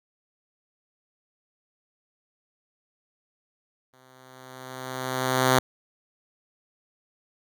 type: tone with exponential growth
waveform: 5% pulse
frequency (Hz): 129.4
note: C3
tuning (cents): -19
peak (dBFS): -5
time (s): 3.93-5.59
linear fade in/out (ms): 5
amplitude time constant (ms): 360
effects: none